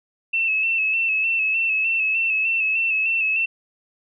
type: tone with vibrato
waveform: sine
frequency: 2637 Hz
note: E7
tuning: in tune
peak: -18 dBFS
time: 0.33-3.46 s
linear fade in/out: 10 ms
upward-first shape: square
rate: 3.3 Hz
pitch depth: 34 cents each way
effects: none